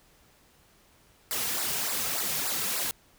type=noise with flanger; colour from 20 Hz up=white; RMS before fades=-30 dBFS; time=1.31-2.91 s; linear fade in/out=0 ms; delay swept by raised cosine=0.31 to 3.51 ms; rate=3.4 Hz; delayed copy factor=-1; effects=pink hiss -61 dBFS RMS until 3.18 s